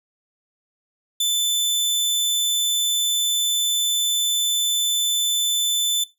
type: tone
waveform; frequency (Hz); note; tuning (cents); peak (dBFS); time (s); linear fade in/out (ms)
sawtooth; 3520; A7; 0; -15; 1.2-6.04; 5
effects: noise-tail reverb RT60 0.2 s tail -17 dB re dry